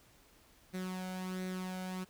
sawtooth tone with flanger, 185 Hz, F#3, in tune, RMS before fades -40 dBFS, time 0.73-2.05 s, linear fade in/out 20 ms, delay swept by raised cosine 0.49 to 1.36 ms, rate 1.4 Hz, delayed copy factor +0.55, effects pink hiss -64 dBFS RMS until 2.09 s

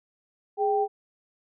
sine tone pair together, 415.3 / 784 Hz, G#4 / G5, 0 / 0 cents, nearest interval major seventh, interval 1100 cents, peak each -24 dBFS, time 0.57-0.88 s, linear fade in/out 50 ms, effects none

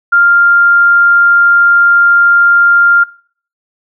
sine tone, 1396.9 Hz, F6, in tune, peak -4 dBFS, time 0.12-3.04 s, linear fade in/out 10 ms, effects noise-tail reverb RT60 0.5 s tail -22 dB re dry

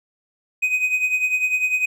triangle tone with tremolo, 2506 Hz, D#7, 12 cents sharp, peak -13 dBFS, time 0.62-1.86 s, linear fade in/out 10 ms, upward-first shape triangle, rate 10 Hz, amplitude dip 75%, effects none

